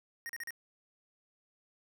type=tone bursts; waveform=square; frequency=1864.7 Hz; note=A#6; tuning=in tune; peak=-39 dBFS; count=4; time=0.26-0.506 s; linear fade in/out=0 ms; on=33 ms; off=38 ms; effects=none